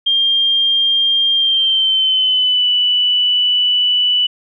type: tone with pitch glide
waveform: sine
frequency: 3200 to 2969 Hz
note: G7 to F#7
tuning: +35 to +5 cents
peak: -11 dBFS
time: 0.06-4.27 s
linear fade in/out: 10 ms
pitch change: -130 cents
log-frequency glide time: 1.34-2.68 s
effects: none